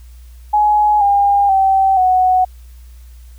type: tone with pitch steps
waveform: sine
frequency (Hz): 840 / 805.3 / 772.1 / 740.2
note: G#5 / G5 / G5 / F#5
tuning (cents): +19 / +46 / -26 / 0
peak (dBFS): -9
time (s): 0.53-2.45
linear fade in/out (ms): 10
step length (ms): 480
effects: added 60 Hz sine -35 dBFS peak until 3.38 s + white hiss -53 dBFS RMS until 3.38 s

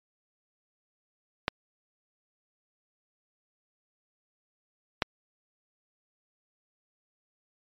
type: clicks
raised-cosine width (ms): 0.3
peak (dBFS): -8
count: 2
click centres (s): 1.481 / 5.022
effects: MP3 64 kbps

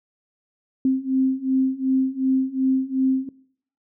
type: beating tone pair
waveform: sine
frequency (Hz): 261.6 / 264.3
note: C4 / C4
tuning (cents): 0 / +18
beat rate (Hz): 2.7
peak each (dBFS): -22 / -20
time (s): 0.85-3.29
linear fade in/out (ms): 2
effects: noise-tail reverb RT60 0.6 s tail -21 dB re dry

